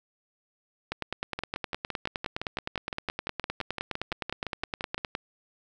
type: two click trains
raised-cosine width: 0.3 ms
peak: -16 / -14 dBFS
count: 22 / 42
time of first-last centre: 1.39-4.98 / 0.92-5.151 s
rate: 5.85 / 9.69 Hz
effects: none